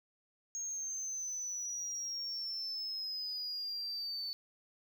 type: exponential sweep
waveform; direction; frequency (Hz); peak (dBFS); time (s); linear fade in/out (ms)
sine; down; 6540 to 4492; -35; 0.55-4.33; 0
effects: tanh soft clip ceiling -35 dBFS + 11-bit